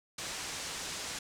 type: low-pass noise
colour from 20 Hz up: white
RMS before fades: -40 dBFS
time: 0.18-1.19 s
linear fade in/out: 5 ms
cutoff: 8000 Hz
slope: 24 dB/octave
effects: none